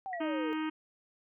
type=exponential sweep; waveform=sine; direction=down; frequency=788 to 440 Hz; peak=-36 dBFS; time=0.06-0.53 s; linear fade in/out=0 ms
type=tone with exponential decay; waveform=sine; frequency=1929 Hz; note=B6; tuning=41 cents flat; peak=-34 dBFS; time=0.13-0.3 s; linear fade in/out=2 ms; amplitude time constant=35 ms
type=harmonic tone; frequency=312.1 Hz; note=D#4; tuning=5 cents sharp; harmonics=1 / 3 / 4 / 5 / 6 / 7 / 8 / 9 / 10; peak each=-32 / -42 / -44 / -46 / -48 / -49 / -50 / -51 / -52 dBFS; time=0.2-0.7 s; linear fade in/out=10 ms
effects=none